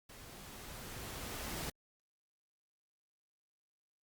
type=noise with level ramp; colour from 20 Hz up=pink; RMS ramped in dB=-54 to -40 dBFS; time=0.09-1.7 s; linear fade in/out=5 ms; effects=Opus 48 kbps